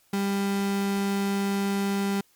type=tone; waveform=35% pulse; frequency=198.4 Hz; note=G3; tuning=21 cents sharp; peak=-22 dBFS; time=0.13-2.21 s; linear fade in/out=5 ms; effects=white hiss -63 dBFS RMS until 2.35 s + MP3 96 kbps